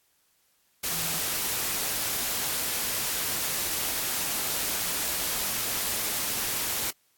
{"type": "tone in noise", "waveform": "sine", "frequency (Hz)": 165.4, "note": "E3", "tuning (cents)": 6, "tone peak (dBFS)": -40, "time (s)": [0.91, 1.2], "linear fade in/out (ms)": 10, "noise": "white", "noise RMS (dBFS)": -29, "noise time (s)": [0.83, 6.91], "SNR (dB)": -14, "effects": ["white hiss -68 dBFS RMS until 7.17 s", "AAC 64 kbps"]}